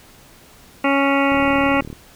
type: harmonic tone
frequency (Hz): 277.2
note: C#4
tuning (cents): 0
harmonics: 1 / 2 / 3 / 4 / 5 / 7 / 8 / 9 / 10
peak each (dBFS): -18 / -21 / -23 / -24 / -25 / -26 / -27 / -28 / -28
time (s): 0.84-1.81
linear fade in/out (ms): 5
type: click train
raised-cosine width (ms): 3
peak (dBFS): -19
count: 24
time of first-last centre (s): 1.32-1.928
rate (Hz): 37.8
effects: pink hiss -47 dBFS RMS until 2.15 s